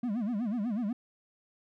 triangle tone with vibrato, 222.6 Hz, A3, 20 cents sharp, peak -27 dBFS, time 0.03-0.93 s, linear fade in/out 5 ms, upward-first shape sine, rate 8.1 Hz, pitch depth 210 cents each way, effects none

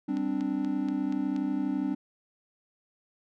triangle chord, G suspended fourth, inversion none, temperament equal, 196 / 261.6 / 293.7 Hz, G3 / C4 / D4, 0 / 0 / 0 cents, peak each -32 / -29 / -28 dBFS, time 0.08-1.95 s, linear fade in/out 10 ms
click train, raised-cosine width 0.2 ms, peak -28 dBFS, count 6, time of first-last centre 0.17-1.363 s, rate 4.19 Hz
effects none

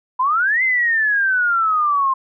sine exponential two-way sweep, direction up then down, 985 to 2093 to 1050 Hz, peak -14 dBFS, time 0.19-2.14 s, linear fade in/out 10 ms, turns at 0.63 s, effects none

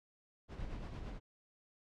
brown noise with tremolo, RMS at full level -42 dBFS, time 0.48-1.2 s, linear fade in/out 50 ms, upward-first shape sine, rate 8.8 Hz, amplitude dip 45%, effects low-pass 5000 Hz 12 dB/octave

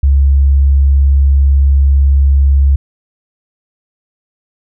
sine tone, 69 Hz, C#2, 7 cents flat, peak -5 dBFS, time 0.03-2.76 s, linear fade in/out 5 ms, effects none

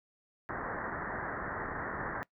white low-pass noise, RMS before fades -38 dBFS, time 0.49-2.23 s, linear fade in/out 0 ms, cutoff 1900 Hz, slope 96 dB/octave, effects noise-tail reverb RT60 0.1 s tail -21 dB re dry

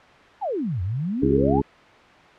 sine exponential two-way sweep, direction down then up, 906 to 84.8 to 906 Hz, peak -23 dBFS, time 0.41-1.61 s, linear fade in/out 20 ms, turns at 0.82 s
harmonic tone, 68.6 Hz, C#2, 17 cents flat, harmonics 1 / 2 / 3 / 4 / 5 / 6, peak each -28 / -25 / -26 / -22 / -27 / -23 dBFS, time 1.22-1.62 s, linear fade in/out 10 ms
effects white hiss -48 dBFS RMS until 2.38 s + low-pass 2000 Hz 12 dB/octave

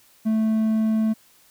triangle tone, 219.6 Hz, A3, 3 cents flat, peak -16 dBFS, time 0.25-1.14 s, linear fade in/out 20 ms, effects white hiss -56 dBFS RMS until 1.5 s

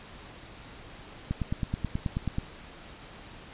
click train, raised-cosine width 5 ms, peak -16 dBFS, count 11, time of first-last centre 1.31-2.384 s, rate 9.31 Hz, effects pink hiss -47 dBFS RMS until 3.53 s + resampled to 8000 Hz

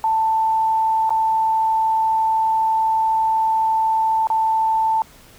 sine tone with dropouts, 886 Hz, A5, 12 cents sharp, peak -15 dBFS, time 0.04-5.02 s, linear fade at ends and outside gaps 1 ms, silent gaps 1.094-1.105 / 4.271-4.301 s, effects pink hiss -47 dBFS RMS until 5.38 s

